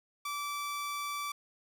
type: tone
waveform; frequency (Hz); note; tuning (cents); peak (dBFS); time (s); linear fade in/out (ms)
sawtooth; 1160; D6; -22; -31; 0.25-1.32; 5
effects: none